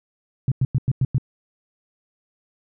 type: tone bursts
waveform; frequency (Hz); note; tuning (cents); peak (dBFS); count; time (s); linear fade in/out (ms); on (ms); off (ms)
sine; 130; C3; -11; -15; 6; 0.48-1.182; 2; 37; 96
effects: none